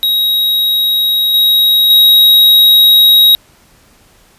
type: tone with level steps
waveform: square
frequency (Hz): 3808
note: A#7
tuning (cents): +36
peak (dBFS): -10 / -7 / -4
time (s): 0.03-3.35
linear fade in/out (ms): 0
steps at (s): 1.34 / 1.9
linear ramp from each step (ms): 2
effects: pink hiss -47 dBFS RMS until 4.38 s + resampled to 32000 Hz